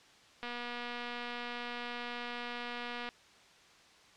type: click train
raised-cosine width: 0.3 ms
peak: -25 dBFS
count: 642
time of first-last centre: 0.43-3.09 s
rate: 241 Hz
effects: white hiss -60 dBFS RMS until 4.16 s + low-pass 5000 Hz 12 dB/octave